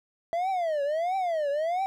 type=tone with vibrato; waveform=triangle; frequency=659 Hz; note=E5; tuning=1 cent flat; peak=-23 dBFS; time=0.33-1.86 s; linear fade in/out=0 ms; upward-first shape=triangle; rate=1.5 Hz; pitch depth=300 cents each way; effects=none